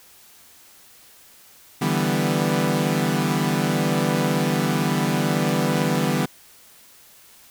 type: chord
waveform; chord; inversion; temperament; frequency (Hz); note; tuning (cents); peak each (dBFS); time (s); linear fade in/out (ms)
sawtooth; E minor seventh; third; equal; 146.83 / 164.81 / 196 / 246.9; D3 / E3 / G3 / B3; 0 / 0 / 0 / 0; -21 / -21 / -21 / -21; 1.81-6.26; 10
effects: white hiss -50 dBFS RMS until 7.5 s